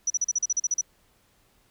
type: tone bursts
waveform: sine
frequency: 5900 Hz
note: F#8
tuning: 6 cents flat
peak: -21 dBFS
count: 11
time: 0.07-0.812 s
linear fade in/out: 5 ms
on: 32 ms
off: 39 ms
effects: pink hiss -64 dBFS RMS until 1.7 s